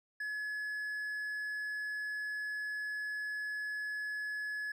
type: tone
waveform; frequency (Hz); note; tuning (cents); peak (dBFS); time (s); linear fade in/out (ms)
triangle; 1700; G#6; +40; -34; 0.2-4.72; 5
effects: none